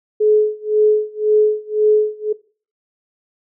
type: tone with tremolo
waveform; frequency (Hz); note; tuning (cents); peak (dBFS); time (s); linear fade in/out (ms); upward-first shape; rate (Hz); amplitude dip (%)
sine; 426; G#4; +44; -8; 0.2-2.33; 10; sine; 1.9; 95
effects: noise-tail reverb RT60 0.4 s tail -20 dB re dry